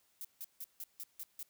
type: noise bursts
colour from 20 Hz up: violet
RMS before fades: -44 dBFS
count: 7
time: 0.21-1.429 s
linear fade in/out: 0 ms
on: 37 ms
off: 160 ms
effects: white hiss -73 dBFS RMS until 1.49 s